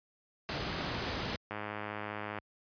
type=noise; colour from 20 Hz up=pink; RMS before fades=-35 dBFS; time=0.49-1.36 s; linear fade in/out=0 ms
type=click train; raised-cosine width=0.5 ms; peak=-23 dBFS; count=93; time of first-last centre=1.51-2.386 s; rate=105 Hz
effects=high-pass 60 Hz 12 dB/octave + resampled to 11025 Hz